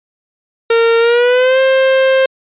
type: tone with pitch glide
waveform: 45% pulse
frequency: 460.3 to 528.7 Hz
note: A#4 to C5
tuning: -22 to +18 cents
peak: -8 dBFS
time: 0.7-2.26 s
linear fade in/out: 5 ms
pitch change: +240 cents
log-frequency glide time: 0.99-1.6 s
effects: resampled to 8000 Hz